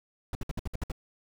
brown noise bursts, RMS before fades -31 dBFS, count 8, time 0.33-0.918 s, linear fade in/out 2 ms, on 21 ms, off 60 ms, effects none

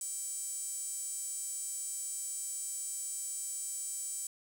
sawtooth tone with high-pass filter, 784 Hz, G5, in tune, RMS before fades -39 dBFS, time 0.01-4.27 s, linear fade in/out 2 ms, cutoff 8100 Hz, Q 8.5, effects 10-bit

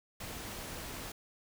pink noise, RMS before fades -43 dBFS, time 0.2-1.12 s, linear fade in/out 5 ms, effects none

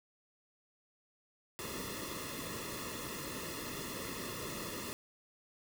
pink noise with comb filter, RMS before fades -42 dBFS, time 1.59-4.93 s, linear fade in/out 0 ms, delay 1.3 ms, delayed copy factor -0.9, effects none

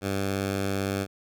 10% pulse tone, 97.9 Hz, G2, 2 cents flat, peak -18 dBFS, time 0.01-1.07 s, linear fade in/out 50 ms, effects none

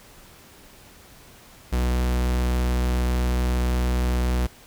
45% pulse tone, 61.74 Hz, B1, in tune, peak -20 dBFS, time 1.72-4.47 s, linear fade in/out 10 ms, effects pink hiss -49 dBFS RMS until 4.66 s

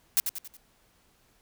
blue noise with echo, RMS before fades -22 dBFS, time 0.17-0.2 s, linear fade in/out 0 ms, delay 92 ms, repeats 4, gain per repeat -7 dB, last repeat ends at 0.568 s, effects pink hiss -65 dBFS RMS until 1.41 s

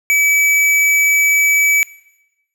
square tone, 2292 Hz, D7, 43 cents flat, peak -11 dBFS, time 0.1-1.83 s, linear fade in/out 0 ms, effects noise-tail reverb RT60 1.0 s tail -21 dB re dry

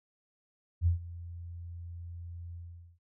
sine tone with ADSR envelope, 85.8 Hz, F2, 30 cents flat, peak -21 dBFS, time 0.81-2.99 s, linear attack 55 ms, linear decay 120 ms, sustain -19 dB, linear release 450 ms, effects none

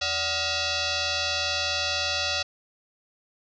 sine tone with frequency modulation, 580 Hz, D5, 22 cents flat, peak -24 dBFS, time 0.01-2.43 s, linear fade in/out 10 ms, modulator 663 Hz, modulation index 7.5, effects none

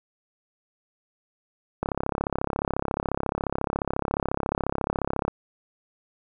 click train, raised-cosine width 1 ms, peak -11 dBFS, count 119, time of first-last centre 1.83-5.28 s, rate 34.2 Hz, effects none

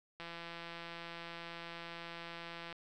click train, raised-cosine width 0.3 ms, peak -30 dBFS, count 428, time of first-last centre 0.2-2.727 s, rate 169 Hz, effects none

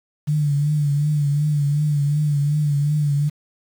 sine tone with vibrato, 146.83 Hz, D3, in tune, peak -16 dBFS, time 0.27-3.3 s, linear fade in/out 20 ms, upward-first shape triangle, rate 2.7 Hz, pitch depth 65 cents each way, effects 7-bit

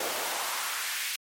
pink noise with high-pass filter sweep, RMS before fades -32 dBFS, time 0-1.16 s, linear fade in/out 5 ms, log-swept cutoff 440 to 2400 Hz, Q 1.4, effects MP3 64 kbps

